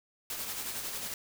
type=noise with tremolo; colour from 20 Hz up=white; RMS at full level=-36 dBFS; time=0.3-1.14 s; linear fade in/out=2 ms; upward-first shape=sine; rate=11 Hz; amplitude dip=40%; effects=none